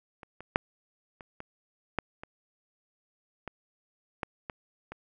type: clicks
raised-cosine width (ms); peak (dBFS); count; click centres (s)
0.5; -30 / -28 / -7 / -29 / -25 / -12 / -26 / -22 / -16 / -21 / -25; 11; 0.232 / 0.406 / 0.559 / 1.208 / 1.404 / 1.987 / 2.235 / 3.477 / 4.232 / 4.498 / 4.92
effects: none